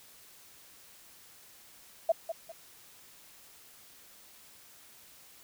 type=tone with echo; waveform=sine; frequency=660 Hz; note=E5; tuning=2 cents sharp; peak=-21 dBFS; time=2.09-2.12 s; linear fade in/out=5 ms; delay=200 ms; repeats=2; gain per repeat=-10 dB; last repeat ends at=2.52 s; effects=white hiss -56 dBFS RMS until 5.43 s